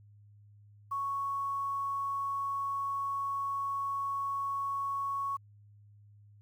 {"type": "tone with quantisation", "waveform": "sine", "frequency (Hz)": 1108.7, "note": "C#6", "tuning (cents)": 0, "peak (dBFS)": -31, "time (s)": [0.91, 5.37], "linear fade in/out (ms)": 10, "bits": 10, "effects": ["added 103 Hz sine -55 dBFS peak until 6.41 s"]}